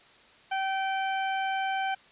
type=harmonic tone with a mistuned harmonic; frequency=771 Hz; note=G5; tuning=29 cents flat; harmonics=1 / 2 / 3 / 4; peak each=-28 / -34 / -38 / -40 dBFS; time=0.51-1.95 s; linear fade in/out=10 ms; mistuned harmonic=3; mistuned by=+21 cents; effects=white hiss -56 dBFS RMS until 2.11 s + resampled to 8000 Hz